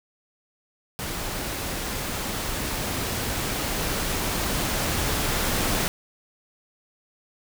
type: noise with level ramp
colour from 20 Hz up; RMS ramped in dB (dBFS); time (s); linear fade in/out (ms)
pink; -31 to -24; 0.99-5.88; 0
effects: none